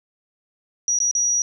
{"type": "tone with dropouts", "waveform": "sine", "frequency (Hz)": 5790, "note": "F#8", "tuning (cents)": -38, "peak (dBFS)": -17, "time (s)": [0.88, 1.42], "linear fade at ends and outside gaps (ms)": 1, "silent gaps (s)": [[0.988, 1.002], [1.112, 1.151]], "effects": []}